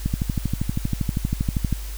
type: click train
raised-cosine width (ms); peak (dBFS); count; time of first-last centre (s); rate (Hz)
5; -9; 22; 0.06-1.727; 12.6
effects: added 50 Hz sine -29 dBFS peak until 1.97 s + white hiss -41 dBFS RMS until 1.97 s